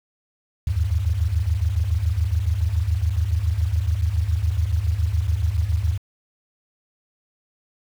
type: tone cluster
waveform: sine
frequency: 74.5 / 81.6 / 101.5 Hz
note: D2 / E2 / G#2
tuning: +25 / -17 / -39 cents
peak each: -23 dBFS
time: 0.67-5.98 s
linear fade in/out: 5 ms
effects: 7-bit